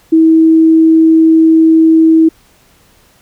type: tone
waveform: sine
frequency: 322.3 Hz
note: E4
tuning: 39 cents flat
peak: -3 dBFS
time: 0.12-2.29 s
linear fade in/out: 10 ms
effects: pink hiss -48 dBFS RMS until 3.21 s